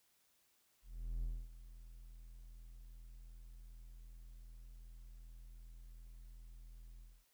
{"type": "tone with ADSR envelope", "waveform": "triangle", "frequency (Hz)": 41.31, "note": "E1", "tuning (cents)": 4, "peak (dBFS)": -34, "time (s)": [0.82, 7.25], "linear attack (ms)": 410, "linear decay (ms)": 250, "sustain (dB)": -16, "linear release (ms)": 250, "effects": ["white hiss -75 dBFS RMS until 7.33 s"]}